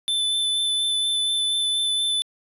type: tone with vibrato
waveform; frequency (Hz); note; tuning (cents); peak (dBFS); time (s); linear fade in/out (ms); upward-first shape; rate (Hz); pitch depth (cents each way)
square; 3520; A7; 0; -21; 0.08-2.22; 0; sine; 4.2; 11
effects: resampled to 32000 Hz